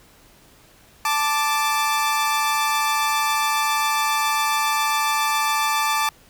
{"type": "tone pair together", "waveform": "sawtooth", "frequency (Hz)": [879.2, 1174.7], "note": ["A5", "D6"], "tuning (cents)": [-2, 0], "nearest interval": "perfect fourth", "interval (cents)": 502, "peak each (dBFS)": -18, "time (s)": [1.05, 6.09], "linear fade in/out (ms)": 2, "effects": ["pink hiss -52 dBFS RMS until 6.29 s"]}